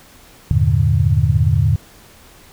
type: chord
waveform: sine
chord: E half-diminished seventh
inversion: none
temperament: equal with one note detuned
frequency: 82.41 / 100.12 / 116.54 / 146.83 Hz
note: E2 / G2 / Bb2 / D3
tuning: 0 / +37 / 0 / 0 cents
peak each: -17 dBFS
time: 0.51-1.76 s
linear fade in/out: 0 ms
effects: pink hiss -45 dBFS RMS until 2.52 s